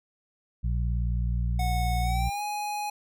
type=harmonic tone; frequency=59 Hz; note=A#1; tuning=22 cents sharp; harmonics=1 / 2 / 3; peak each=-25 / -31 / -37 dBFS; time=0.63-2.3 s; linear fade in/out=20 ms
type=tone with pitch glide; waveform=square; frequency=733 to 832.3 Hz; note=F#5 to G#5; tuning=-16 to +4 cents; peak=-30 dBFS; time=1.59-2.9 s; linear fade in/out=5 ms; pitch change=+220 cents; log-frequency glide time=2.02-2.42 s
effects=none